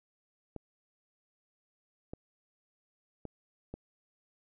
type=clicks; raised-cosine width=2 ms; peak=-27 dBFS; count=4; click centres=0.563 / 2.135 / 3.253 / 3.74 s; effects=none